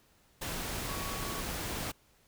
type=tone in noise; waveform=sine; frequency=1123 Hz; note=C#6; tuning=22 cents sharp; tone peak=-43 dBFS; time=0.88-1.41 s; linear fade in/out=10 ms; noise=pink; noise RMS=-37 dBFS; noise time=0.41-1.92 s; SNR=-9 dB; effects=pink hiss -66 dBFS RMS until 2.27 s